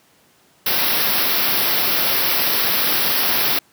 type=band-stop noise; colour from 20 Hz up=white; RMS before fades=-18 dBFS; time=0.66-3.59 s; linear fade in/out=5 ms; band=5600 to 11000 Hz; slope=96 dB/octave; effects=pink hiss -55 dBFS RMS until 3.72 s + high-pass 150 Hz 12 dB/octave